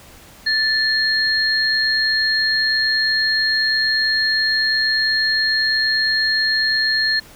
sine tone pair together, 1760 / 4243 Hz, A6 / C8, 0 / +23 cents, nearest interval octave + minor third, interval 1523 cents, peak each -18 dBFS, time 0.46-7.2 s, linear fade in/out 10 ms, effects pink hiss -44 dBFS RMS until 7.35 s

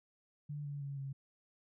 sine tone with pitch steps, 146.83 / 143.39 / 140.04 / 136.76 Hz, D3 / D3 / C#3 / C#3, 0 / -41 / +18 / -23 cents, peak -39 dBFS, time 0.49-1.13 s, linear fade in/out 10 ms, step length 160 ms, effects none

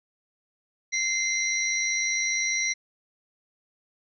sine tone cluster, 2086 / 4045 / 5800 Hz, C7 / B7 / F#8, -6 / +41 / -35 cents, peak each -26 / -33 / -28 dBFS, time 0.92-2.74 s, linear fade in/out 20 ms, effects none

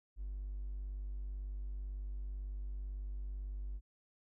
triangle tone with hard clipping, 49.01 Hz, G1, in tune, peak -39 dBFS, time 0.16-3.81 s, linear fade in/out 50 ms, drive 3 dB, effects none

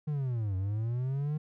triangle linear two-way sweep, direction down then up, 154.5 to 92 to 154.5 Hz, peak -27 dBFS, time 0.07-1.38 s, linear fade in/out 10 ms, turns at 0.56 s, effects none

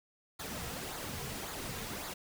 pink noise with flanger, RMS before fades -41 dBFS, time 0.39-2.14 s, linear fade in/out 10 ms, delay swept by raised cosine 0.35 to 3.45 ms, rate 1.8 Hz, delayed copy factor -0.55, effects none

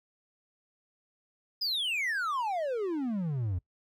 triangle exponential sweep, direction down, 5100 to 83.8 Hz, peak -27 dBFS, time 1.61-3.59 s, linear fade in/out 10 ms, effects noise-tail reverb RT60 0.1 s tail -21 dB re dry

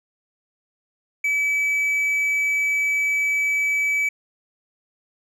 triangle tone, 2294 Hz, D7, 41 cents flat, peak -17 dBFS, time 1.24-4.09 s, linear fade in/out 5 ms, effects none

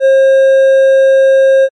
triangle tone with hard clipping, 536 Hz, C5, 42 cents sharp, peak -5 dBFS, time 0-1.69 s, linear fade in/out 50 ms, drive 7 dB, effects MP3 48 kbps

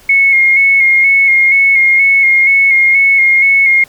sine tone with vibrato, 2169 Hz, C#7, 38 cents flat, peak -5 dBFS, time 0.09-3.84 s, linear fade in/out 5 ms, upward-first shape square, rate 2.1 Hz, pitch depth 26 cents each way, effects pink hiss -42 dBFS RMS until 3.88 s

